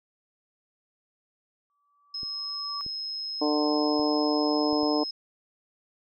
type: tone with exponential growth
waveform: sine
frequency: 1153 Hz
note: D6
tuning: 32 cents flat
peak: -34 dBFS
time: 1.7-2.81 s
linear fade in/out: 0 ms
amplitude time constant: 240 ms
type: tone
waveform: sine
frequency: 5150 Hz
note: E8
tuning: 41 cents flat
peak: -31 dBFS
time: 2.14-5.11 s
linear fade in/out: 5 ms
type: clicks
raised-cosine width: 3 ms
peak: -32 dBFS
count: 5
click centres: 2.232 / 2.864 / 3.996 / 4.729 / 4.832 s
type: harmonic tone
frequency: 149.8 Hz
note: D3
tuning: 35 cents sharp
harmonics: 2 / 3 / 4 / 5 / 6 / 7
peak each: -25 / -29 / -31 / -33 / -35 / -36 dBFS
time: 3.41-5.04 s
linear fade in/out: 10 ms
effects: none